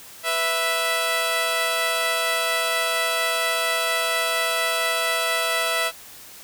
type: tone pair together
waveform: 10% pulse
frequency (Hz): 493.4 / 659.3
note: B4 / E5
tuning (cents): -2 / 0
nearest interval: perfect fourth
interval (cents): 502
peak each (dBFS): -20 / -13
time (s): 0.23-5.92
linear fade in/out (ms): 50
effects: white hiss -43 dBFS RMS until 6.43 s